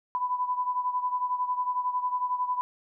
sine beating tone pair, 994 / 1005 Hz, B5 / B5, +11 / +30 cents, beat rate 11 Hz, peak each -27 / -32 dBFS, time 0.15-2.61 s, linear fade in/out 0 ms, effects none

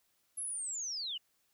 sine linear sweep, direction down, 11175 to 2794 Hz, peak -36 dBFS, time 0.37-1.18 s, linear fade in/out 10 ms, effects white hiss -75 dBFS RMS until 1.53 s

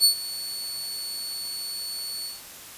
sawtooth tone with ADSR envelope, 4435 Hz, C#8, in tune, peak -10 dBFS, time 0-2.42 s, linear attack 43 ms, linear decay 100 ms, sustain -18 dB, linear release 170 ms, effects white hiss -43 dBFS RMS until 2.77 s + resampled to 32000 Hz

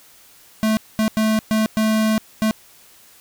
square tone bursts at uneven times, 218.1 Hz, A3, 15 cents flat, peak -16 dBFS, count 6, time 0.63-0.77 / 0.99-1.08 / 1.17-1.39 / 1.51-1.66 / 1.77-2.18 / 2.42-2.51 s, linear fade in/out 0 ms, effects white hiss -49 dBFS RMS until 3.2 s

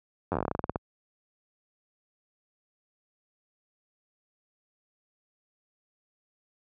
slowing click train, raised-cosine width 1 ms, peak -14 dBFS, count 16, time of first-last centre 0.32-0.758 s, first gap 10 ms, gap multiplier 1.14, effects high-pass 60 Hz 12 dB/octave

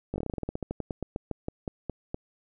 slowing click train, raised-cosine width 2 ms, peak -18 dBFS, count 23, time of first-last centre 0.14-2.144 s, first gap 19 ms, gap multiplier 1.13, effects none

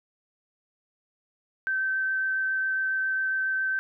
sine tone with vibrato, 1546 Hz, G6, 24 cents flat, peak -24 dBFS, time 1.67-3.79 s, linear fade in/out 0 ms, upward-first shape triangle, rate 7.3 Hz, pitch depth 10 cents each way, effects none

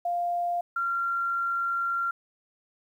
sine tone pair in turn, 698.5 / 1377.4 Hz, F5 / F6, 0 / -24 cents, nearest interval octave, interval 1176 cents, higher second, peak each -25 dBFS, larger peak neither, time 0.05-0.61 / 0.76-2.11 s, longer second, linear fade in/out 5 ms, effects 10-bit

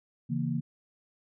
sine chord, A# diminished, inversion first, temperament equal, 138.59 / 164.81 / 233.1 Hz, C#3 / E3 / A#3, 0 / 0 / 0 cents, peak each -32 dBFS, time 0.29-0.61 s, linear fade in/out 20 ms, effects none

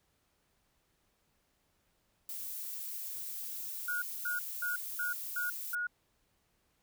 violet noise, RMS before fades -41 dBFS, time 2.29-5.75 s, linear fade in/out 2 ms
sine tone bursts, 1446 Hz, F#6, 40 cents flat, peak -32 dBFS, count 6, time 3.88-5.87 s, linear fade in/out 5 ms, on 140 ms, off 230 ms
effects pink hiss -75 dBFS RMS until 6.82 s

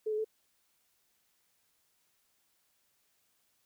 sine tone with pitch steps, 433.4 / 426.7 / 437.1 Hz, A4 / G#4 / A4, -26 / +47 / -11 cents, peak -30 dBFS, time 0.06-0.246 s, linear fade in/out 10 ms, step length 62 ms, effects white hiss -74 dBFS RMS until 3.65 s

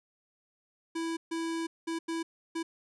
square tone bursts at uneven times, 329.6 Hz, E4, in tune, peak -32 dBFS, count 5, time 0.95-1.17 / 1.31-1.67 / 1.87-1.99 / 2.08-2.23 / 2.55-2.63 s, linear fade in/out 10 ms, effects resampled to 24000 Hz

